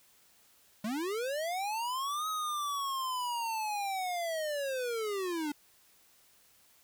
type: linear two-way sweep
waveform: square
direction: up then down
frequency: 200 to 1276 to 286.4 Hz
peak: -33 dBFS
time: 0.84-5.52 s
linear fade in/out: 5 ms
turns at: 2.28 s
effects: white hiss -64 dBFS RMS until 6.83 s